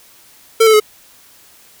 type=tone with pitch steps; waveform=square; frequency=450.3 / 438 / 426 Hz; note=A4 / A4 / G#4; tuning=+40 / -8 / +44 cents; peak=-7 dBFS; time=0.6-0.801 s; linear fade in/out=10 ms; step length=67 ms; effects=white hiss -46 dBFS RMS until 1.8 s